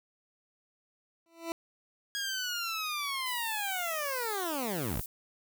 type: tone with exponential growth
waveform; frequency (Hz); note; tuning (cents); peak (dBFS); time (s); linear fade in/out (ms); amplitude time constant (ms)
20% pulse; 332.6; E4; +16; -25; 1.26-1.52; 1; 55
type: linear sweep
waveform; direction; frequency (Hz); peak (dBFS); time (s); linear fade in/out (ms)
15% pulse; down; 1651 to 33.38; -26; 2.15-5.01; 0
type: high-pass noise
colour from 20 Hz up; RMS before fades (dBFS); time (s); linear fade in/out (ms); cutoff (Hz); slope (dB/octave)
white; -41; 3.26-5.06; 2; 10000; 12
effects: none